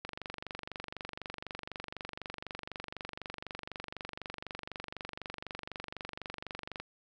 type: click train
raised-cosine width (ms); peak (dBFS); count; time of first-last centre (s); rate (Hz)
0.3; -24; 163; 0.05-6.8; 24
effects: none